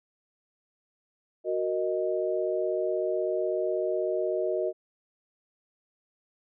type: chord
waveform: sine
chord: D# minor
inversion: first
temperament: equal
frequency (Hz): 370 / 466.2 / 622.3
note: F#4 / A#4 / D#5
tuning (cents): 0 / 0 / 0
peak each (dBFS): -29 / -32 / -29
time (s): 1.44-4.73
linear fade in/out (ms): 50
effects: none